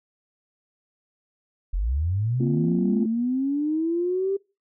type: linear sweep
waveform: sine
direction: up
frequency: 39.29 to 397.3 Hz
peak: -21 dBFS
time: 1.73-4.37 s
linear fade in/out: 10 ms
type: chord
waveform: sine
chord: Bb suspended second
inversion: none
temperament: equal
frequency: 233.1 / 261.6 / 349.2 Hz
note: Bb3 / C4 / F4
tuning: 0 / 0 / 0 cents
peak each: -24 / -28 / -27 dBFS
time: 2.4-3.06 s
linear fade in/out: 5 ms
effects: noise-tail reverb RT60 0.3 s tail -25 dB re dry + tanh soft clip ceiling -10 dBFS